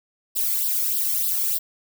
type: noise with flanger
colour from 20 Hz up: violet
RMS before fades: -23 dBFS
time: 0.35-1.59 s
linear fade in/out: 20 ms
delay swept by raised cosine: 0.22 to 0.93 ms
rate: 3.3 Hz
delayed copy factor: +0.75
effects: none